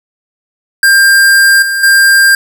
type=tone with level steps; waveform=square; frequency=1595 Hz; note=G6; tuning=30 cents sharp; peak=-4 / -12 / -4 dBFS; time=0.83-2.35 s; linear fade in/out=2 ms; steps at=1.62 / 1.83 s; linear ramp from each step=5 ms; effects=none